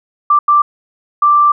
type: tone bursts at uneven times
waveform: sine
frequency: 1176 Hz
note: D6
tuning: 2 cents sharp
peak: -6 dBFS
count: 3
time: 0.3-0.39 / 0.48-0.62 / 1.22-1.52 s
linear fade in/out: 5 ms
effects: none